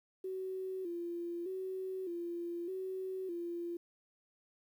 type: tone with vibrato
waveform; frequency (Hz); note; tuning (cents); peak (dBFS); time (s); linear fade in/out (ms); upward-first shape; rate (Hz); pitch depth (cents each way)
sine; 360; F#4; -47; -37; 0.24-3.77; 5; square; 0.82; 78
effects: 11-bit